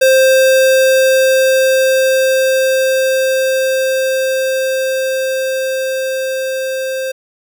square tone with level ramp, 526 Hz, C5, 9 cents sharp, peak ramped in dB -7 to -18 dBFS, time 0.01-7.12 s, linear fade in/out 10 ms, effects none

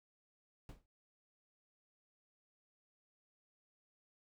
brown noise with exponential decay, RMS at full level -45 dBFS, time 0.69-0.86 s, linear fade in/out 1 ms, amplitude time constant 36 ms, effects none

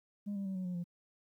sine tone with pitch steps, 203.9 / 197.52 / 191.35 / 185.36 / 179.57 / 173.95 Hz, G#3 / G3 / G3 / F#3 / F3 / F3, -32 / +13 / -42 / +3 / +48 / -7 cents, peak -33 dBFS, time 0.26-0.842 s, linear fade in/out 20 ms, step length 97 ms, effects tanh soft clip ceiling -34 dBFS + 12-bit

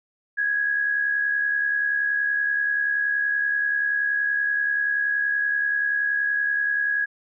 sine tone with amplitude modulation, 1661.2 Hz, G#6, in tune, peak -18 dBFS, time 0.37-7.06 s, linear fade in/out 20 ms, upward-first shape sine, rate 70.5 Hz, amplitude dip 50%, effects none

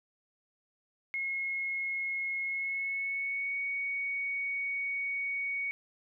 sine tone with pitch glide, 2166 to 2235 Hz, C#7 to C#7, -41 to +14 cents, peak -31 dBFS, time 1.14-5.71 s, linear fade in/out 0 ms, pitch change +55 cents, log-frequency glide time 2.43-3.57 s, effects none

